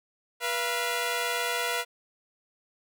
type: tone pair together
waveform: 10% pulse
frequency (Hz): 484.9 / 683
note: B4 / F5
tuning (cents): -32 / -39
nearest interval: tritone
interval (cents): 593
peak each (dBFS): -21 / -22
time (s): 0.4-1.85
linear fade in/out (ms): 50
effects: none